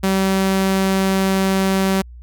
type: tone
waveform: sawtooth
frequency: 191.9 Hz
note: G3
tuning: 37 cents flat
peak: -11 dBFS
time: 0.03-2.02 s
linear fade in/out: 10 ms
effects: added 60 Hz sine -35 dBFS peak until 2.22 s